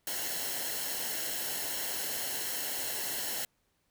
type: noise with comb filter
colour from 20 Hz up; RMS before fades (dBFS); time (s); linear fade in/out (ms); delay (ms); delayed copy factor
white; -35; 0.07-3.45; 2; 0.83; -0.6
effects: pink hiss -75 dBFS RMS until 3.9 s